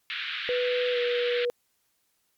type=band-pass noise; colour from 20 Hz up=white; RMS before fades=-33 dBFS; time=0.1-1.45 s; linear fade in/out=0 ms; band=1400 to 3700 Hz; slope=48 dB/octave
type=tone with pitch glide; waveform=sine; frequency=493.9 to 484.6 Hz; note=B4 to B4; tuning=0 to -33 cents; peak=-24 dBFS; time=0.49-1.5 s; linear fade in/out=0 ms; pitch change=-33 cents; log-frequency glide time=0.92-0.98 s
effects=white hiss -72 dBFS RMS until 2.37 s + MP3 96 kbps